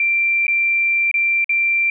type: tone with dropouts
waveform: sine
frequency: 2359 Hz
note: D7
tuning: 7 cents sharp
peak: -14 dBFS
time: 0-1.9 s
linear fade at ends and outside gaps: 2 ms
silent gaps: 0.468-0.48 / 1.114-1.141 / 1.444-1.493 s
effects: none